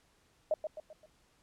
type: tone with echo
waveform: sine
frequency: 620 Hz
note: D#5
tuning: 6 cents flat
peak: -26 dBFS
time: 0.51-0.54 s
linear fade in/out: 2 ms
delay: 130 ms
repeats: 4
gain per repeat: -7 dB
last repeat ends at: 1.06 s
effects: pink hiss -69 dBFS RMS until 1.42 s + low-pass 10000 Hz 12 dB/octave